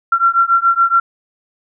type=beating tone pair; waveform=sine; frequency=1362 / 1369.1 Hz; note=F6 / F6; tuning=-44 / -35 cents; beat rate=7.1 Hz; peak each=-13 dBFS; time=0.12-1 s; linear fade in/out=5 ms; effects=none